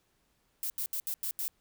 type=noise bursts at uneven times; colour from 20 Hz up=violet; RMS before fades=-34 dBFS; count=6; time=0.63-0.7 / 0.78-0.86 / 0.93-1 / 1.07-1.14 / 1.23-1.31 / 1.39-1.48 s; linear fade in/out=0 ms; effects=pink hiss -73 dBFS RMS until 1.6 s